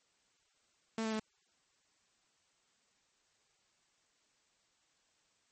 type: tone with pitch steps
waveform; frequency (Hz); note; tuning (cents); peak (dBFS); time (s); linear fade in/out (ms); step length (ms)
sawtooth; 223.5 / 220.4 / 217.4; A3 / A3 / A3; +27 / +3 / -21; -30; 0.98-1.196; 2; 72
effects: white hiss -74 dBFS RMS until 5.51 s + MP3 32 kbps

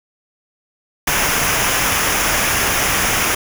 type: noise with comb filter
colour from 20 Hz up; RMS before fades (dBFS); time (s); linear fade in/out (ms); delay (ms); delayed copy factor
pink; -17; 1.07-3.35; 5; 0.24; -0.6
effects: none

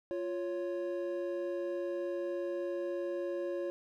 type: tone pair together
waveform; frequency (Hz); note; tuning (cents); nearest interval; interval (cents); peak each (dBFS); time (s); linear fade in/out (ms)
triangle; 349.2 / 554.3; F4 / C#5; 0 / 0; minor sixth; 800; -34 / -35; 0.11-3.7; 0
effects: none

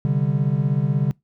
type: chord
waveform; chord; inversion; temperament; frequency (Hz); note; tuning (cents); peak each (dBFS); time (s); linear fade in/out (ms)
triangle; C suspended second; none; just; 130.81 / 147.16 / 196.22; C3 / D3 / G3; 0 / +4 / +2; -20 / -18 / -24; 0.05-1.11; 0
effects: noise-tail reverb RT60 0.2 s tail -25 dB re dry

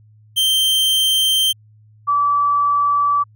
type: tone pair in turn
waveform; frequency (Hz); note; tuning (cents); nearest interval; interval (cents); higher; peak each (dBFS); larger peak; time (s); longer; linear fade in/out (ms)
45% pulse / sine; 3136 / 1154.5; G7 / D6; 0 / -30; octave + perfect fourth; 1730; first; -13; neither; 0.36-1.53 / 2.07-3.24; neither; 20
effects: added 107 Hz sine -46 dBFS peak until 3.35 s

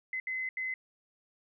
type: tone bursts at uneven times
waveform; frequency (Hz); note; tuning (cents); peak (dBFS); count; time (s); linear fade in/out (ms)
sine; 2043; C7; -42; -32; 3; 0.13-0.2 / 0.27-0.49 / 0.57-0.74; 2
effects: none

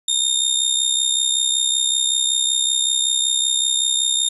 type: tone with amplitude modulation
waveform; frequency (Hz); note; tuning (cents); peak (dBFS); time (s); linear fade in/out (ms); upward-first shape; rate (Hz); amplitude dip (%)
25% pulse; 3660; A#7; -32; -10; 0.08-4.29; 5; sine; 65.3; 65
effects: resampled to 32000 Hz

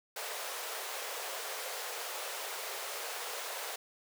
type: high-pass noise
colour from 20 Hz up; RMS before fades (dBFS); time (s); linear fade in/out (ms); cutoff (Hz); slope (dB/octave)
pink; -40; 0.16-3.76; 5; 430; 48
effects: none

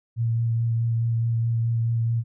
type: tone with vibrato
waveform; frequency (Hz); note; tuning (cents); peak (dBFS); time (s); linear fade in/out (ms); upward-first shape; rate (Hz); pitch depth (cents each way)
sine; 115.5; A#2; -16; -20; 0.16-2.24; 50; sine; 4.7; 15
effects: none

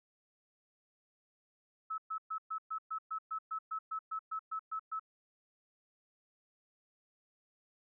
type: tone bursts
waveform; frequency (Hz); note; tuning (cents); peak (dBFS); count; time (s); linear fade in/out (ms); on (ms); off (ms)
sine; 1300; E6; -24; -35; 16; 1.9-4.996; 10; 81; 120
effects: none

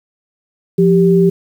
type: tone pair together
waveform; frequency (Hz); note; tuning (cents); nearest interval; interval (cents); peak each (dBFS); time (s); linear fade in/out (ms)
sine; 174.5 / 392; F3 / G4; -1 / 0; octave + major second; 1401; -10; 0.78-1.3; 10
effects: 7-bit

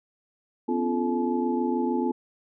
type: tone cluster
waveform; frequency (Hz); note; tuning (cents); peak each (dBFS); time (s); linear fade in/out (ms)
sine; 252.3 / 279 / 344.1 / 432.9 / 858; B3 / C#4 / F4 / A4 / A5; +37 / +11 / -26 / -28 / -44; -26 / -34 / -28 / -32 / -32; 0.68-2.12; 10
effects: none

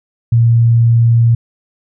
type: tone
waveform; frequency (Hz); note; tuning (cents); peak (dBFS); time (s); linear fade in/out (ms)
sine; 116.54; A#2; 0; -6; 0.32-1.35; 5
effects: none

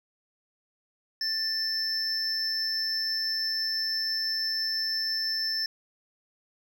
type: tone pair together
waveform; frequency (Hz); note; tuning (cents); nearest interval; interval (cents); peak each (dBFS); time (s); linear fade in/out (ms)
triangle; 1771 / 5307; A6 / E8; +11 / +11; octave + perfect fifth; 1900; -34 / -26; 1.21-5.66; 2
effects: none

